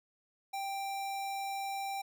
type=tone; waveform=square; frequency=786 Hz; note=G5; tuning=4 cents sharp; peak=-36 dBFS; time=0.53-2.02 s; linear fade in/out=10 ms; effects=none